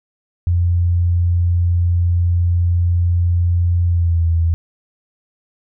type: tone with pitch glide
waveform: sine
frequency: 87.1 to 83.12 Hz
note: F2 to E2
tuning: -4 to +15 cents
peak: -12 dBFS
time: 0.47-4.54 s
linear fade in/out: 0 ms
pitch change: -81 cents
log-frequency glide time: 3.86-4.26 s
effects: none